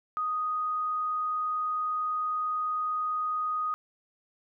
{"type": "tone", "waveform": "sine", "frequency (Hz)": 1244.5, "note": "D#6", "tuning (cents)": 0, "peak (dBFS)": -27, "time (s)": [0.17, 3.74], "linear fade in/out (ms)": 0, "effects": []}